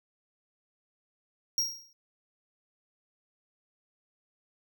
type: tone with exponential decay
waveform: square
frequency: 5610 Hz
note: F8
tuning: 7 cents sharp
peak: -23 dBFS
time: 1.58-1.93 s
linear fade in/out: 1 ms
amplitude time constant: 74 ms
effects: none